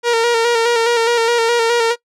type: tone with vibrato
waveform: sawtooth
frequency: 466.2 Hz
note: A#4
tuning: in tune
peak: -8 dBFS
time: 0.03-1.96 s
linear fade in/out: 50 ms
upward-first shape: square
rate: 4.8 Hz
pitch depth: 35 cents each way
effects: noise-tail reverb RT60 0.1 s tail -21 dB re dry + low-pass 7000 Hz 12 dB/octave